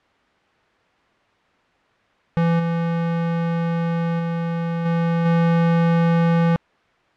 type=tone with level steps; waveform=square; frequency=167.8 Hz; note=E3; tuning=31 cents sharp; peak=-16 / -20 / -22 / -18 / -15 dBFS; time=2.37-6.56 s; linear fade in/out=0 ms; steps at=2.59 / 4.19 / 4.85 / 5.25 s; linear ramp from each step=10 ms; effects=white hiss -58 dBFS RMS until 7.16 s + low-pass 2000 Hz 12 dB/octave